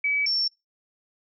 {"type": "tone pair in turn", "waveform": "sine", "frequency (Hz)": [2286, 5437], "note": ["D7", "F8"], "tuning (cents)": [-47, -47], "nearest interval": "octave + minor third", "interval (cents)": 1500, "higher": "second", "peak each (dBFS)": -21, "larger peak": "neither", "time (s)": [[0.04, 0.26], [0.26, 0.48]], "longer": "neither", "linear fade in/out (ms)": 5, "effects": ["noise-tail reverb RT60 0.2 s tail -24 dB re dry"]}